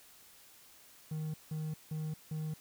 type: tone bursts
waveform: triangle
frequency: 155.56 Hz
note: D#3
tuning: in tune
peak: -33 dBFS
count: 4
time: 1.11-2.54 s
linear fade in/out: 5 ms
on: 230 ms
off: 170 ms
effects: white hiss -59 dBFS RMS until 2.6 s